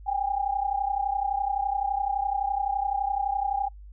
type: tone pair together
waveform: sine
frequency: 783.2 / 815 Hz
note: G5 / G#5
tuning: -2 / -33 cents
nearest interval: minor second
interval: 69 cents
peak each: -27 dBFS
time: 0.06-3.69 s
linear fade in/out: 20 ms
effects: noise-tail reverb RT60 0.1 s tail -23 dB re dry + added 50 Hz sine -42 dBFS peak until 3.92 s